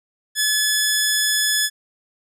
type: tone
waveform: 10% pulse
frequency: 1715 Hz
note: A6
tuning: 45 cents flat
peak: -8 dBFS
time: 0.35-1.7 s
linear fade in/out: 50 ms
effects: none